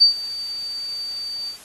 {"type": "tone with ADSR envelope", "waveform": "sine", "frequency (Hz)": 4613, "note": "D8", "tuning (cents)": -32, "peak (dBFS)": -7, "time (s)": [0, 1.58], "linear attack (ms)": 21, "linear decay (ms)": 110, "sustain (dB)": -19, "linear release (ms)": 97, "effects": ["white hiss -44 dBFS RMS until 1.64 s", "AAC 32 kbps"]}